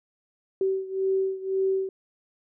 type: beating tone pair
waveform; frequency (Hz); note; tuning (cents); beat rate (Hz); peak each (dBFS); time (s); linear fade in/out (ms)
sine; 382.7 / 384.6; G4 / G4; -42 / -33; 1.9; -25 / -28; 0.61-1.89; 2
effects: none